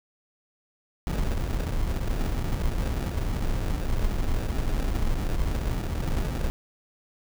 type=noise with sample-and-hold; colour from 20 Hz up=brown; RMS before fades=-26 dBFS; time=1.07-6.5 s; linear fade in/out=0 ms; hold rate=1050 Hz; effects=none